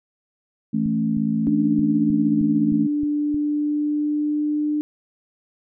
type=chord; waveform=sine; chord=A major; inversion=second; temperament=equal; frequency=164.81 / 220 / 277.2 Hz; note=E3 / A3 / C#4; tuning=0 / 0 / 0 cents; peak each=-26 / -20 / -26 dBFS; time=0.73-2.87 s; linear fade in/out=10 ms
type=click train; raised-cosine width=5 ms; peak=-24 dBFS; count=9; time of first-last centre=0.86-3.344 s; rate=3.22 Hz
type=tone with pitch glide; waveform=sine; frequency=293.7 to 299.2 Hz; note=D4 to D4; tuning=0 to +32 cents; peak=-19 dBFS; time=1.47-4.81 s; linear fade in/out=0 ms; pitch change=+32 cents; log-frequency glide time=2.7-4.63 s
effects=none